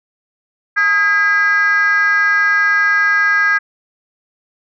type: tone with frequency modulation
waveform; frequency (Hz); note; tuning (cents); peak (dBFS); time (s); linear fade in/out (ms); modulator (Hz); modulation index
sine; 1629; G#6; -34; -9; 0.76-3.59; 20; 372; 0.78
effects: tanh soft clip ceiling -7 dBFS